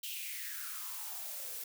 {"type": "noise with high-pass filter sweep", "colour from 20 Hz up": "blue", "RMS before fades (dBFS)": -42, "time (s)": [0.03, 1.64], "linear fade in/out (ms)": 5, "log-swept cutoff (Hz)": [3100, 410], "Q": 5.7, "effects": []}